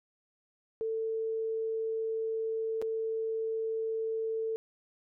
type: tone with dropouts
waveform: sine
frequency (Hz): 445.8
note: A4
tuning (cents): +23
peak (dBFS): -30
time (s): 0.81-4.56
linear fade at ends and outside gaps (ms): 0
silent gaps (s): 2.816-2.823
effects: none